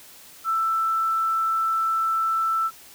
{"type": "tone", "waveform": "sine", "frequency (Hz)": 1327, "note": "E6", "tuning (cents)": 11, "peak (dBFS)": -20, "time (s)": [0.44, 2.71], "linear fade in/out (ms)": 50, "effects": ["white hiss -47 dBFS RMS until 2.94 s"]}